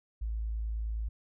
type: tone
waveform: sine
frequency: 54.8 Hz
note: A1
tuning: 6 cents flat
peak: -31 dBFS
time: 0.21-1.09 s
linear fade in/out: 10 ms
effects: none